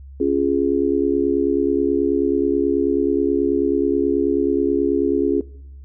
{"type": "chord", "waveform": "sine", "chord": "Db major", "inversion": "none", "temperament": "just", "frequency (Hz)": [277.2, 346.5, 415.8], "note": ["Db4", "F4", "Ab4"], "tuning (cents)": [0, -14, 2], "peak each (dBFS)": -20, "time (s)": [0.2, 5.41], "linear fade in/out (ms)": 5, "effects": ["noise-tail reverb RT60 0.7 s tail -20 dB re dry", "added 68 Hz sine -36 dBFS peak until 5.84 s"]}